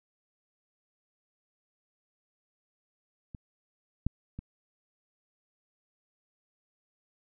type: clicks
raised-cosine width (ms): 5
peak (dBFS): -29 / -15 / -26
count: 3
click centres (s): 3.348 / 4.066 / 4.39
effects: none